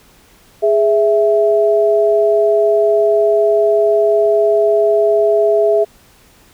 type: tone pair together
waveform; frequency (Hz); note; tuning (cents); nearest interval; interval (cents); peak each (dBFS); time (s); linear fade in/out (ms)
sine; 415.3 / 659.3; G#4 / E5; 0 / 0; minor sixth; 800; -12; 0.62-5.85; 20
effects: pink hiss -48 dBFS RMS until 6.53 s